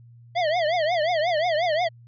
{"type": "tone with vibrato", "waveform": "square", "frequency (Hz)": 659.3, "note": "E5", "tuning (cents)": 0, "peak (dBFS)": -21, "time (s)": [0.35, 1.89], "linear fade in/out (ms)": 20, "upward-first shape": "triangle", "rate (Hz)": 5.6, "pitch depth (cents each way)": 200, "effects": ["added 118 Hz sine -46 dBFS peak until 2.07 s", "resampled to 11025 Hz"]}